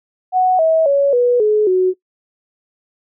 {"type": "tone with pitch steps", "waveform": "sine", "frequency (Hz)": [740, 644.2, 560.8, 488.2, 425, 370], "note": ["F#5", "E5", "C#5", "B4", "G#4", "F#4"], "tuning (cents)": [0, -40, 20, -20, 40, 0], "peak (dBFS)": -10, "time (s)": [0.32, 1.94], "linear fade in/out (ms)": 50, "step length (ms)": 270, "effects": ["noise-tail reverb RT60 0.1 s tail -20 dB re dry"]}